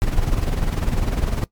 brown noise with tremolo, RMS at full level -17 dBFS, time 0.02-1.44 s, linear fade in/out 0 ms, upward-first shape sine, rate 20 Hz, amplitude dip 65%, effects noise-tail reverb RT60 0.1 s tail -19 dB re dry + MP3 96 kbps

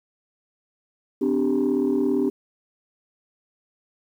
sine chord, C suspended second, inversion none, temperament equal with one note detuned, 256.2 / 293.7 / 392 Hz, C4 / D4 / G4, -36 / 0 / 0 cents, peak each -22 dBFS, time 1.21-2.3 s, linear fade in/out 10 ms, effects tanh soft clip ceiling -14 dBFS + 9-bit

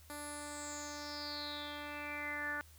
10% pulse tone with low-pass filter sweep, 293.7 Hz, D4, in tune, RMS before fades -43 dBFS, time 0.1-2.61 s, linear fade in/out 0 ms, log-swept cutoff 12000 to 1600 Hz, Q 8.7, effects added 78 Hz sine -58 dBFS peak until 2.78 s + white hiss -63 dBFS RMS until 2.78 s

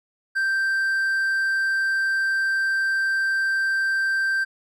triangle tone, 1568 Hz, G6, in tune, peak -18 dBFS, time 0.35-4.45 s, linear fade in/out 20 ms, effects none

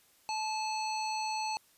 harmonic tone, 868 Hz, A5, 24 cents flat, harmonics 1 / 3 / 5 / 7 / 9, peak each -33 / -41 / -40 / -46 / -50 dBFS, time 0.29-1.57 s, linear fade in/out 0 ms, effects white hiss -65 dBFS RMS until 1.77 s + resampled to 32000 Hz

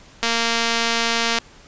click train, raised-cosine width 0.2 ms, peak -3 dBFS, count 268, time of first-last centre 0.23-1.386 s, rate 231 Hz, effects pink hiss -47 dBFS RMS until 1.67 s + resampled to 16000 Hz

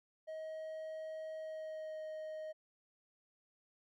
triangle tone with pitch glide, 632 to 624.4 Hz, D#5 to D#5, +27 to +6 cents, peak -40 dBFS, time 0.27-2.53 s, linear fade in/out 20 ms, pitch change -21 cents, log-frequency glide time 1.37-2.02 s, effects none

